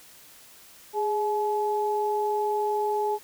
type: tone pair together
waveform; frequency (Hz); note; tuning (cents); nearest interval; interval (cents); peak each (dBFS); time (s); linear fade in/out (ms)
sine; 415.3 / 853; G#4 / G#5; 0 / +46; octave; 1246; -26; 0.93-3.19; 50
effects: white hiss -51 dBFS RMS until 3.23 s